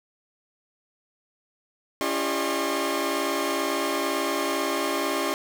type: tone cluster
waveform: sawtooth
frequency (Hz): 281 / 338.9 / 401 / 606 / 1077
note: C#4 / E4 / G4 / D#5 / C6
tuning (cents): +24 / +48 / +39 / -46 / +50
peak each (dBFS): -27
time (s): 2.01-5.34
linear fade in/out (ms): 0
effects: none